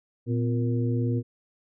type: harmonic tone with a mistuned harmonic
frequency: 117.3 Hz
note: A#2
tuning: 11 cents sharp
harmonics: 1 / 2 / 3 / 4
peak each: -24 / -29 / -34 / -35 dBFS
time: 0.26-1.23 s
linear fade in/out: 50 ms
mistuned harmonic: 2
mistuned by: +130 cents
effects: none